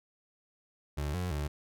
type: tone with pitch steps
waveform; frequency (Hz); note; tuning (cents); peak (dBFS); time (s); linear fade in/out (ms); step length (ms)
30% pulse; 73.2 / 90.4 / 73.6; D2 / F#2 / D2; -5 / -40 / +4; -29; 0.97-1.48; 10; 170
effects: none